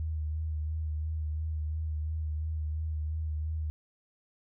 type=tone with vibrato; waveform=sine; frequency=77.78 Hz; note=D#2; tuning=in tune; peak=-30 dBFS; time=0-3.7 s; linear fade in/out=0 ms; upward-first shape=sine; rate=2.9 Hz; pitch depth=32 cents each way; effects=none